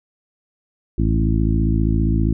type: harmonic tone with a mistuned harmonic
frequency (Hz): 55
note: A1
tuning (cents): 0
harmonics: 1 / 2 / 3 / 4 / 5 / 6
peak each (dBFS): -18 / -21 / -23 / -24 / -25 / -26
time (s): 0.98-2.33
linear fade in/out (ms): 5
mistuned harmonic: 1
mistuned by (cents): +70
effects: none